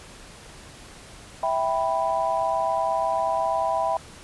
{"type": "chord", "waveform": "sine", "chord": "E minor", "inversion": "none", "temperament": "equal with one note detuned", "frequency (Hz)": [655.8, 784, 987.8], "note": ["E5", "G5", "B5"], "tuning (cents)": [-9, 0, 0], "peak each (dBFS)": [-25, -26, -26], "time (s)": [1.43, 3.97], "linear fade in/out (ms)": 2, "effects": ["pink hiss -45 dBFS RMS until 4.23 s", "resampled to 24000 Hz"]}